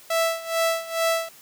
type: tone with tremolo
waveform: sawtooth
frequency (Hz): 659.3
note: E5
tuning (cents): 0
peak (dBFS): -15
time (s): 0.1-1.29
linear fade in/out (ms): 5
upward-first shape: sine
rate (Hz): 2.3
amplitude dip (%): 85
effects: white hiss -49 dBFS RMS until 1.41 s + high-pass 100 Hz 12 dB/octave